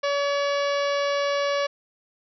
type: harmonic tone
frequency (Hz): 568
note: C#5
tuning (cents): +42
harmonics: 1 / 2 / 3 / 4 / 5 / 6 / 7 / 8 / 9 / 10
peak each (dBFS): -23 / -29 / -33 / -35 / -37 / -39 / -40 / -41 / -42 / -43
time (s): 0.03-1.67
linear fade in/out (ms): 10
effects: none